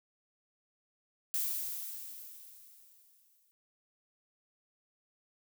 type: noise with exponential decay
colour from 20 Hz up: violet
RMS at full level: -32 dBFS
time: 1.34-3.51 s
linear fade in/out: 0 ms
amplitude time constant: 470 ms
effects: none